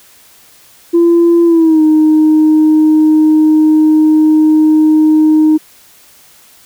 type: tone with pitch glide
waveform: sine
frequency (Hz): 340.1 to 310.1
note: F4 to D#4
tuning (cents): -46 to -6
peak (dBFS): -3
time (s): 0.93-5.58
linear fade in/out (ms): 20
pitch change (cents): -160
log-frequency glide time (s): 1.45-1.82
effects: tanh soft clip ceiling -2 dBFS + white hiss -43 dBFS RMS until 6.65 s